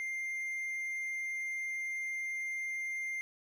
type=tone; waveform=triangle; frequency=2103 Hz; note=C7; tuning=8 cents sharp; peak=-33 dBFS; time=0-3.21 s; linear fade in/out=0 ms; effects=none